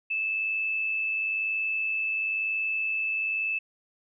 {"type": "tone with amplitude modulation", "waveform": "sine", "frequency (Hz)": 2622, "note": "E7", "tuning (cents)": -10, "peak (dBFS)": -24, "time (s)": [0.1, 3.59], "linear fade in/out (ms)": 10, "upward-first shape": "sine", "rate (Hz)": 101, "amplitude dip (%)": 35, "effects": []}